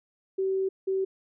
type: tone bursts at uneven times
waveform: sine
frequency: 383 Hz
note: G4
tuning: 40 cents flat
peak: -24 dBFS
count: 2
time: 0.38-0.69 / 0.87-1.05 s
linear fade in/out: 10 ms
effects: none